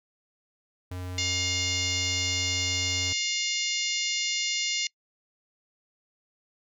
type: tone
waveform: square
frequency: 90.7 Hz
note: F#2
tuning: 34 cents flat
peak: -34 dBFS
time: 0.91-3.13 s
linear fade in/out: 5 ms
type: harmonic tone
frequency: 709 Hz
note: F5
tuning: 26 cents sharp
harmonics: 3 / 4 / 5 / 6 / 7 / 8 / 9 / 10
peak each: -32 / -33 / -34 / -35 / -35 / -36 / -37 / -37 dBFS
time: 1.18-4.87 s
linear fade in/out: 2 ms
effects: noise-tail reverb RT60 0.1 s tail -26 dB re dry